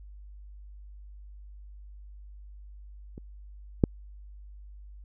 clicks, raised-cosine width 3 ms, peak -29 / -6 dBFS, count 2, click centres 3.179 / 3.838 s, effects added 50 Hz sine -44 dBFS peak until 5.04 s

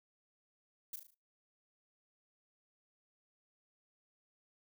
violet noise with echo, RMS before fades -42 dBFS, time 0.93-0.96 s, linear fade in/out 5 ms, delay 37 ms, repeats 5, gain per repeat -6 dB, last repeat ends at 1.145 s, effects noise-tail reverb RT60 0.3 s tail -25 dB re dry

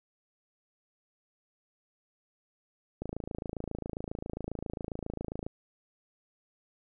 click train, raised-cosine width 2 ms, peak -22 dBFS, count 68, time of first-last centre 3.02-5.465 s, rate 27.4 Hz, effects none

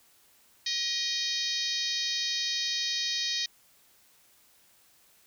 harmonic tone with a mistuned harmonic, 632 Hz, D#5, 27 cents sharp, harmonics 3 / 4 / 5 / 6 / 7 / 8 / 9 / 10, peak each -39 / -41 / -37 / -33 / -34 / -35 / -39 / -43 dBFS, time 0.66-3.46 s, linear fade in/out 5 ms, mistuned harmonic 4, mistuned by -56 cents, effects white hiss -62 dBFS RMS until 5.26 s

